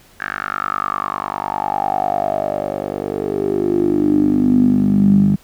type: tone with band-pass filter sweep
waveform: 10% pulse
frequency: 50 Hz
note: G1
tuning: 35 cents sharp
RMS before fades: -17 dBFS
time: 0.2-5.36 s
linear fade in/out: 5 ms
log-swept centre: 1600 to 180 Hz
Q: 8.2
effects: pink hiss -49 dBFS RMS until 5.43 s